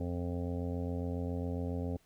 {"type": "harmonic tone", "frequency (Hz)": 87.31, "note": "F2", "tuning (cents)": 0, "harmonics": [1, 2, 3, 5, 6, 7, 8, 9], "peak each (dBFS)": [-36, -41, -39, -44, -45, -50, -54, -53], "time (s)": [0, 1.97], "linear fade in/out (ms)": 5, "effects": ["pink hiss -69 dBFS RMS until 2.05 s"]}